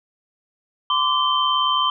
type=tone cluster; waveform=sine; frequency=1025 / 1164 / 3113 Hz; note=C6 / D6 / G7; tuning=-36 / -16 / -13 cents; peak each=-21 dBFS; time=0.9-1.9 s; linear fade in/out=2 ms; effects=none